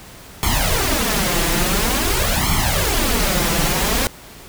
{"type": "noise with flanger", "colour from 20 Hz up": "pink", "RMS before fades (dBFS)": -18, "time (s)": [0.43, 4.07], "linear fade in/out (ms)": 0, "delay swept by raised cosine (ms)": [0.92, 5.92], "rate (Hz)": 0.48, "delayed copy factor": 0.85, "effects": ["pink hiss -40 dBFS RMS until 4.48 s"]}